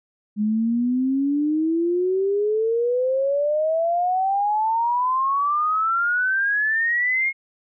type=exponential sweep; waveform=sine; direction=up; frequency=206.8 to 2168 Hz; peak=-18 dBFS; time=0.36-7.33 s; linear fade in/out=50 ms; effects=none